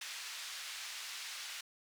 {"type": "band-pass noise", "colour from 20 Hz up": "white", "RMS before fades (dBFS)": -45, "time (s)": [0.01, 1.61], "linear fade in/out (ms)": 5, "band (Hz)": [1500, 5200], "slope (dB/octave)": 12, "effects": []}